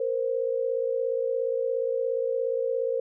sine tone pair together, 466.2 / 523.3 Hz, A#4 / C5, 0 / 0 cents, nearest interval major second, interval 200 cents, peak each -27 dBFS, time 0-3 s, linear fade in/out 5 ms, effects none

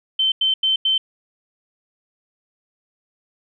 sine tone bursts, 3090 Hz, G7, 26 cents flat, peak -15 dBFS, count 4, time 0.19-0.98 s, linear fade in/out 5 ms, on 130 ms, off 90 ms, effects none

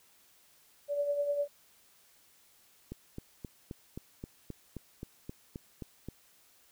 sine tone with tremolo, 576 Hz, D5, 34 cents flat, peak -26 dBFS, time 0.88-1.48 s, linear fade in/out 50 ms, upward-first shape triangle, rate 10 Hz, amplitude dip 60%
click train, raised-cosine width 3 ms, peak -27 dBFS, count 13, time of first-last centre 2.92-6.086 s, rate 3.79 Hz
effects white hiss -64 dBFS RMS until 6.71 s

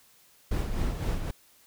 brown noise with tremolo, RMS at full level -27 dBFS, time 0.51-1.31 s, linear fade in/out 5 ms, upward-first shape sine, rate 3.9 Hz, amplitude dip 50%, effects white hiss -60 dBFS RMS until 1.66 s

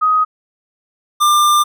sine / square tone pair in turn, 1255 / 1194 Hz, D#6 / D6, +15 / +28 cents, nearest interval minor second, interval 87 cents, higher first, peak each -10 dBFS, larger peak neither, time 0.01-0.25 / 1.2-1.64 s, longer second, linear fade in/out 20 ms, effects none

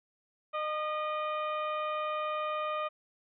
harmonic tone with a mistuned harmonic, 611 Hz, D#5, 32 cents flat, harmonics 1 / 2 / 3 / 4 / 5 / 6, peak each -35 / -33 / -48 / -44 / -49 / -54 dBFS, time 0.53-2.89 s, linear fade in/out 20 ms, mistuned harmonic 3, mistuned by +75 cents, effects none

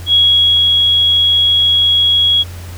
sine tone with ADSR envelope, 3322 Hz, G#7, in tune, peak -6 dBFS, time 0.06-2.44 s, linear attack 72 ms, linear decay 530 ms, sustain -2 dB, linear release 29 ms, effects added 88 Hz sine -26 dBFS peak until 2.77 s + pink hiss -36 dBFS RMS until 2.77 s

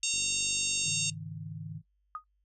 harmonic tone, 919 Hz, A#5, 25 cents flat, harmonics 3 / 4 / 5 / 6 / 7 / 8 / 9, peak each -34 / -36 / -39 / -40 / -34 / -38 / -37 dBFS, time 0.03-1.1 s, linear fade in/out 2 ms
click train, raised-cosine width 3 ms, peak -38 dBFS, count 38, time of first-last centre 0.14-0.898 s, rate 48.8 Hz
sine chord, Ab suspended fourth, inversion none, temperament equal with one note detuned, 103.83 / 138.59 / 158.92 Hz, Ab2 / Db3 / Eb3, 0 / 0 / +37 cents, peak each -44 / -44 / -40 dBFS, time 0.83-1.82 s, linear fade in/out 50 ms
sine tone with exponential decay, 1244.5 Hz, D#6, in tune, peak -31 dBFS, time 2.15-2.24 s, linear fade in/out 1 ms, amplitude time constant 19 ms
effects noise-tail reverb RT60 0.1 s tail -18 dB re dry + added 50 Hz sine -70 dBFS peak until 2.44 s

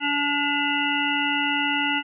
harmonic tone with a mistuned harmonic, 287.7 Hz, D4, 36 cents flat, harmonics 1 / 3 / 5 / 7 / 9 / 10, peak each -28 / -28 / -28 / -28 / -28 / -28 dBFS, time 0-2.03 s, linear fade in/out 50 ms, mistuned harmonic 9, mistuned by +70 cents, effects none

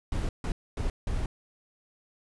brown noise bursts at uneven times, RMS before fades -29 dBFS, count 4, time 0.12-0.29 / 0.44-0.52 / 0.77-0.9 / 1.07-1.26 s, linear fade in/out 2 ms, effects resampled to 24000 Hz

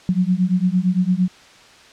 sine beating tone pair, 178.4 / 187.2 Hz, F3 / F#3, +37 / +20 cents, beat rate 8.8 Hz, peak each -18 dBFS, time 0.09-1.28 s, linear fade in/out 0 ms, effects white hiss -46 dBFS RMS until 1.92 s + low-pass 5000 Hz 12 dB/octave

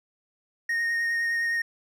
triangle tone with vibrato, 1855 Hz, A#6, 9 cents flat, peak -22 dBFS, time 0.69-1.62 s, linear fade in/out 5 ms, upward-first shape sine, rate 9.7 Hz, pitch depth 12 cents each way, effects none

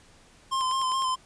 square tone with vibrato, 1046.5 Hz, C6, in tune, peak -25 dBFS, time 0.51-1.16 s, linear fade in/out 20 ms, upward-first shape square, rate 4.7 Hz, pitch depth 25 cents each way
click train, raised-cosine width 0.2 ms, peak -24 dBFS, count 5, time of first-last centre 0.61-1.022 s, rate 9.72 Hz
effects pink hiss -56 dBFS RMS until 1.25 s + resampled to 22050 Hz

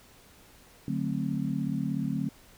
sine chord, D dominant seventh, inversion none, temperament just, 146.83 / 183.54 / 220.2 / 264.3 Hz, D3 / F#3 / A3 / C4, 0 / -14 / +2 / +18 cents, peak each -33 dBFS, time 0.88-2.29 s, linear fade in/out 2 ms, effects pink hiss -56 dBFS RMS until 2.57 s

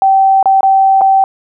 sine tone with dropouts, 774 Hz, G5, 22 cents flat, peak -5 dBFS, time 0.02-1.24 s, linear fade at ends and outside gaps 1 ms, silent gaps 0.428-0.457 / 0.608-0.631 / 1.011-1.016 s, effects none

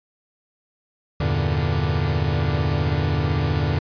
45% pulse chord, E half-diminished seventh, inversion none, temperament equal, 82.41 / 98 / 116.54 / 146.83 Hz, E2 / G2 / Bb2 / D3, 0 / 0 / 0 / 0 cents, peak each -24 / -27 / -27 / -23 dBFS, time 1.2-3.79 s, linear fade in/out 5 ms, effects resampled to 11025 Hz

